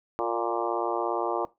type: harmonic tone with a mistuned harmonic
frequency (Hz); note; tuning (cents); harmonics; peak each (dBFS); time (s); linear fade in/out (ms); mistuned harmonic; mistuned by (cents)
117.2; A#2; +10; 3 / 4 / 5 / 6 / 7 / 8 / 9 / 10; -31 / -32 / -33 / -34 / -34 / -35 / -36 / -36; 0.19-1.45; 0; 4; -29
effects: noise-tail reverb RT60 0.2 s tail -18 dB re dry